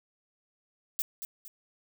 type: noise with echo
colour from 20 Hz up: violet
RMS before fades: -30 dBFS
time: 0.99-1.02 s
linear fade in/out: 0 ms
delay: 230 ms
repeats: 2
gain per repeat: -8 dB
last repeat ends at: 1.48 s
effects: none